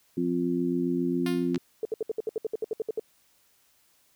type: harmonic tone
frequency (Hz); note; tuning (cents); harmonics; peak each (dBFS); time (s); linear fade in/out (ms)
87.31; F2; 0; 2 / 3 / 4; -31 / -27 / -29; 0.17-1.58; 5
type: tone with exponential decay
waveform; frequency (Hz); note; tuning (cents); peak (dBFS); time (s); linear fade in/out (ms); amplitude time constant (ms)
5% pulse; 353.4; F4; +21; -20; 1.26-1.59; 2; 71
type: clicks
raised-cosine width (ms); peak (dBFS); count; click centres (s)
0.2; -20 / -20; 2; 1.546 / 1.559
type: tone bursts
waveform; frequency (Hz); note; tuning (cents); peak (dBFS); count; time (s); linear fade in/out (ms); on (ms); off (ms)
sine; 440; A4; 0; -25; 14; 1.83-2.996; 2; 22; 66
effects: white hiss -65 dBFS RMS until 4.15 s